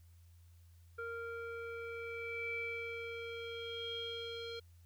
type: tone with low-pass filter sweep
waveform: square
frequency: 463.7 Hz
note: A#4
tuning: 9 cents flat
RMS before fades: -43 dBFS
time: 0.98-4.6 s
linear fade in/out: 10 ms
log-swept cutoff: 1600 to 3800 Hz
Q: 9.9
effects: added 85 Hz sine -58 dBFS peak until 4.85 s + white hiss -74 dBFS RMS until 4.85 s